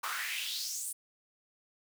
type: noise with high-pass filter sweep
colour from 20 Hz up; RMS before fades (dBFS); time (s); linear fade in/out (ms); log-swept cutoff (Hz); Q
pink; -37; 0.03-0.93; 10; 1100 to 9800; 3.8
effects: none